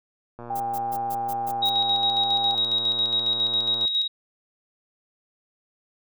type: click train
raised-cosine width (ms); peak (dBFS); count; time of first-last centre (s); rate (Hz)
1; -25; 413; 0.39-3.852; 119
type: tone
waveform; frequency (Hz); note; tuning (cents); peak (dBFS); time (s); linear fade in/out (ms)
sine; 799; G5; +33; -25; 0.5-2.55; 5
type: noise bursts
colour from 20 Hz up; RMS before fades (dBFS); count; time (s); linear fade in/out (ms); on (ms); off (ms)
violet; -37; 7; 0.55-1.701; 10; 53; 130
type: tone with tremolo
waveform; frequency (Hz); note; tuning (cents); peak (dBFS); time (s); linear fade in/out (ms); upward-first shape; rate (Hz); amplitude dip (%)
sine; 3803; A#7; +34; -19; 1.62-4.08; 10; square; 7.3; 45
effects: none